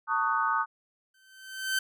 sine chord, D# half-diminished seventh, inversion second, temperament just, 896 / 1120.1 / 1244.5 / 1493.4 Hz, A5 / C#6 / D#6 / F#6, +31 / +18 / 0 / +16 cents, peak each -30 / -31 / -28 / -31 dBFS, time 0.07-0.66 s, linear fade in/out 50 ms
sawtooth tone with exponential growth, 1542 Hz, G6, 29 cents flat, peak -20 dBFS, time 1.14-1.79 s, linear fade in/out 5 ms, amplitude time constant 140 ms
effects none

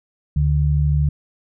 sine tone pair together, 73.42 / 146.65 Hz, D2 / D3, 0 / -2 cents, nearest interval octave, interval 1198 cents, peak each -17 dBFS, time 0.36-1.09 s, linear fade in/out 5 ms, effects none

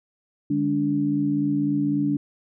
sine tone cluster, 148.6 / 204.9 / 288.7 Hz, D3 / G#3 / D4, +21 / -23 / -30 cents, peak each -28 / -28 / -21 dBFS, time 0.5-2.17 s, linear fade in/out 5 ms, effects none

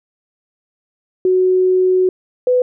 sine tone pair in turn, 370 / 500.2 Hz, F#4 / B4, 0 / +22 cents, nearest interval perfect fourth, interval 522 cents, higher second, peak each -10 dBFS, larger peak neither, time 1.25-2.09 / 2.47-2.62 s, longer first, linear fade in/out 2 ms, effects none

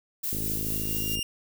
violet noise with tremolo, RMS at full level -30 dBFS, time 0.23-1.16 s, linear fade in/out 10 ms, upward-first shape sine, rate 4.5 Hz, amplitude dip 25%
sawtooth tone with exponential growth, 2806 Hz, F7, 8 cents sharp, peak -24 dBFS, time 0.31-1.23 s, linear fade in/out 2 ms, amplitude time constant 200 ms
click train, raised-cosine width 3 ms, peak -22 dBFS, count 47, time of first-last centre 0.33-1.191 s, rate 53.4 Hz
effects none

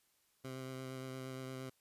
15% pulse tone with vibrato, 130.81 Hz, C3, in tune, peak -37 dBFS, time 0.44-1.7 s, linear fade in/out 10 ms, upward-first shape sine, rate 8.6 Hz, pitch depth 15 cents each way, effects white hiss -75 dBFS RMS until 1.8 s + resampled to 32000 Hz

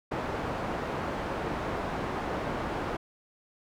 white low-pass noise, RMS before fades -33 dBFS, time 0.11-2.97 s, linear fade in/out 10 ms, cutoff 920 Hz, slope 12 dB/octave, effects none

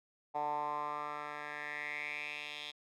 10% pulse tone with band-pass filter sweep, 148.2 Hz, D3, 16 cents sharp, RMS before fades -40 dBFS, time 0.34-2.72 s, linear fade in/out 20 ms, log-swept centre 810 to 3300 Hz, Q 5.2, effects none

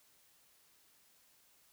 silence, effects white hiss -68 dBFS RMS until 1.72 s

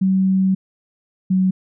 sine tone pair in turn, 189.9 / 187.18 Hz, F#3 / F#3, +45 / +20 cents, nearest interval unison, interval 25 cents, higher first, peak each -13 dBFS, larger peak neither, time 0.01-0.55 / 1.3-1.51 s, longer first, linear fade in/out 10 ms, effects none

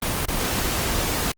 pink noise with dropouts, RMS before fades -24 dBFS, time 0.02-1.32 s, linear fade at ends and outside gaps 5 ms, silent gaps 0.256-0.282 s, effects Opus 24 kbps

